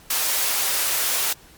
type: high-pass noise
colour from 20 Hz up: white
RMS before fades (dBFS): -22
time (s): 0.1-1.33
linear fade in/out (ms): 5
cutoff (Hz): 500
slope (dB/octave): 12
effects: pink hiss -49 dBFS RMS until 1.57 s + MP3 96 kbps